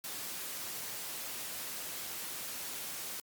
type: noise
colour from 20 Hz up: white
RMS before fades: -41 dBFS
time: 0.04-3.2 s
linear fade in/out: 2 ms
effects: high-pass 100 Hz 12 dB/octave + Opus 48 kbps